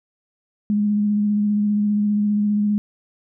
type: tone with vibrato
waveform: sine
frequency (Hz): 207.7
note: G#3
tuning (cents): 0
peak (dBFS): -16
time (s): 0.7-2.78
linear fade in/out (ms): 0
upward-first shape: square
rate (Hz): 15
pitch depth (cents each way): 14
effects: none